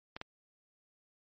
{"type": "clicks", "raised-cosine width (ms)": 0.3, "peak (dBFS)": -24, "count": 2, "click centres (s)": [0.165, 0.214], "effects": ["MP3 32 kbps"]}